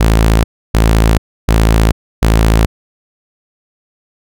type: tone bursts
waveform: sawtooth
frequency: 55 Hz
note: A1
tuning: in tune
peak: -3 dBFS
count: 4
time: 0-2.66 s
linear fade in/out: 10 ms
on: 440 ms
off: 300 ms
effects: none